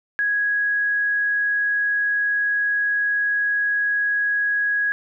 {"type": "tone", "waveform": "sine", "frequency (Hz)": 1661.2, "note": "G#6", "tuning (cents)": 0, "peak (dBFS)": -18, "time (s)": [0.19, 4.92], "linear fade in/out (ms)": 0, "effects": []}